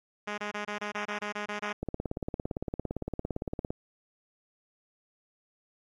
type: tone bursts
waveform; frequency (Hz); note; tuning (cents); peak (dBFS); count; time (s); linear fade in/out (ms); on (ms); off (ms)
5% pulse; 207.7; G#3; 0; -21; 11; 0.27-1.73; 10; 110; 25
type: click train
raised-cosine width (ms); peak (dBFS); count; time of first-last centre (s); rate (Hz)
2; -19; 34; 1.83-3.705; 17.6
effects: low-pass 4000 Hz 12 dB/octave + AAC 48 kbps